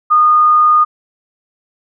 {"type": "tone", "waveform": "sine", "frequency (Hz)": 1226, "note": "D#6", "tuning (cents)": -26, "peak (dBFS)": -6, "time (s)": [0.1, 0.85], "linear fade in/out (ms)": 20, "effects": []}